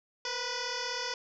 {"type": "tone with frequency modulation", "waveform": "sine", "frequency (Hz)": 1986, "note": "B6", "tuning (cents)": 9, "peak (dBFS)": -32, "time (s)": [0.25, 1.14], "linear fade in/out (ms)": 2, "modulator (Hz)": 492, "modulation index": 7.7, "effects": []}